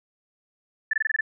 sine tone bursts, 1755 Hz, A6, 5 cents flat, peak -19 dBFS, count 7, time 0.91-1.209 s, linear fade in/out 5 ms, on 23 ms, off 23 ms, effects none

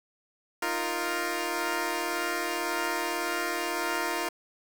10% pulse chord, Eb suspended second, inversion none, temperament equal, 311.1 / 349.2 / 466.2 Hz, Eb4 / F4 / Bb4, 0 / 0 / 0 cents, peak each -26 / -22 / -26 dBFS, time 0.62-4.29 s, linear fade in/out 5 ms, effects 7-bit

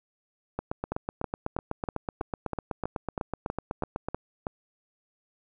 two click trains, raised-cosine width 1 ms, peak -16 / -16 dBFS, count 12 / 29, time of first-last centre 0.92-4.468 / 0.59-4.086 s, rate 3.1 / 8.01 Hz, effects none

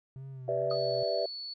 triangle tone with vibrato, 130.81 Hz, C3, in tune, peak -38 dBFS, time 0.16-1.03 s, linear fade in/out 0 ms, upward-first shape sine, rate 2.2 Hz, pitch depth 58 cents each way
sine chord, E minor seventh, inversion first, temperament equal, 392 / 493.9 / 587.3 / 659.3 Hz, G4 / B4 / D5 / E5, 0 / 0 / 0 / 0 cents, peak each -36 / -34 / -31 / -31 dBFS, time 0.48-1.26 s, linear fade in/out 5 ms
sine tone, 4435 Hz, C#8, in tune, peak -37 dBFS, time 0.7-1.54 s, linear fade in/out 10 ms
sine tone with exponential decay, 1244.5 Hz, D#6, in tune, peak -34 dBFS, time 0.71-0.8 s, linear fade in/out 2 ms, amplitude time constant 18 ms
effects tanh soft clip ceiling -15 dBFS + MP3 96 kbps

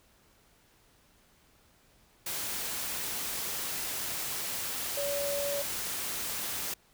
sine tone in noise, 569 Hz, C#5, 45 cents sharp, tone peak -31 dBFS, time 4.97-5.62 s, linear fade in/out 5 ms, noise white, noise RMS -35 dBFS, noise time 2.26-6.74 s, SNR +1 dB, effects pink hiss -64 dBFS RMS until 6.93 s

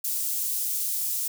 white high-pass noise, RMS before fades -28 dBFS, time 0.04-1.28 s, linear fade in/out 5 ms, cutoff 7400 Hz, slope 12 dB/octave, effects none

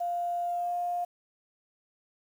sine tone with pitch glide, 698.5 to 705 Hz, F5 to F5, 0 to +16 cents, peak -28 dBFS, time 0-1.05 s, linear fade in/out 10 ms, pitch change +16 cents, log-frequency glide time 0.43-0.74 s, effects 9-bit

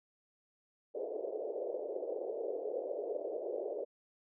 pink band-pass noise, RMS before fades -39 dBFS, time 0.94-3.85 s, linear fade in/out 20 ms, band 390 to 600 Hz, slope 48 dB/octave, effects none

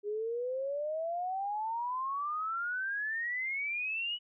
sine exponential sweep, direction up, 406.1 to 2960 Hz, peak -32 dBFS, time 0.03-4.19 s, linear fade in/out 50 ms, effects none

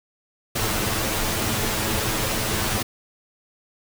pink noise with comb filter, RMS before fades -24 dBFS, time 0.55-2.83 s, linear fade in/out 10 ms, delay 9.2 ms, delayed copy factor +0.7, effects none

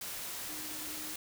sine tone in noise, 306.9 Hz, D#4, 24 cents flat, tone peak -49 dBFS, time 0.49-1.14 s, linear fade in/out 2 ms, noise white, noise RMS -41 dBFS, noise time 0.01-1.16 s, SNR -11 dB, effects none

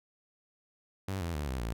sawtooth tone with pitch steps, 96.5 / 84.49 / 73.98 / 64.78 / 56.72 Hz, G2 / E2 / D2 / C2 / A#1, -27 / +43 / +13 / -17 / -47 cents, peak -29 dBFS, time 1.08-1.73 s, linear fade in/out 5 ms, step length 130 ms, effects none

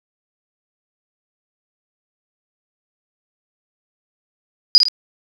sine tone with echo, 4921 Hz, D#8, 20 cents flat, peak -3 dBFS, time 4.75-4.78 s, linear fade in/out 0 ms, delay 52 ms, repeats 2, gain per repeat -7 dB, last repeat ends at 4.884 s, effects none

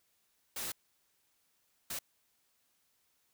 white noise bursts at uneven times, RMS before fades -39 dBFS, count 2, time 0.56-0.72 / 1.9-1.99 s, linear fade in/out 5 ms, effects white hiss -75 dBFS RMS until 3.33 s

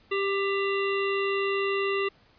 harmonic tone with a mistuned harmonic, 394.2 Hz, G4, 10 cents sharp, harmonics 1 / 3 / 5 / 7 / 9 / 10, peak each -26 / -32 / -34 / -33 / -44 / -45 dBFS, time 0.11-2.09 s, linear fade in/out 10 ms, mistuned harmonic 5, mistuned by +20 cents, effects pink hiss -60 dBFS RMS until 2.38 s + resampled to 11025 Hz

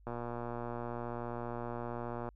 click train, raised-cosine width 1 ms, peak -26 dBFS, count 265, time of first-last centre 0.07-2.288 s, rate 119 Hz, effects added 50 Hz sine -57 dBFS peak until 2.35 s

